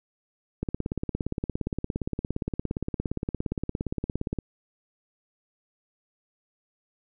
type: click train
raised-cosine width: 3 ms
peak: -15 dBFS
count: 66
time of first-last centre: 0.63-4.387 s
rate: 17.3 Hz
effects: none